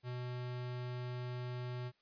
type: tone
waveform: square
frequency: 124 Hz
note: B2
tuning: 7 cents sharp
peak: -40 dBFS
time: 0.03-1.92 s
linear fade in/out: 50 ms
effects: white hiss -75 dBFS RMS until 2.01 s + resampled to 11025 Hz